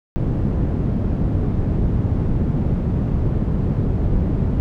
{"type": "low-pass noise", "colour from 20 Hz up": "white", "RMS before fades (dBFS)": -19, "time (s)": [0.16, 4.6], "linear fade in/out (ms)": 0, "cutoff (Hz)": 160, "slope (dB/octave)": 12, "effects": []}